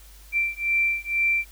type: beating tone pair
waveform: sine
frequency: 2349 / 2351.1 Hz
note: D7 / D7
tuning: 0 / +1 cents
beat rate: 2.1 Hz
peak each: -24 / -24 dBFS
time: 0.32-1.45 s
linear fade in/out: 50 ms
effects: added 50 Hz sine -46 dBFS peak until 1.51 s + white hiss -52 dBFS RMS until 1.51 s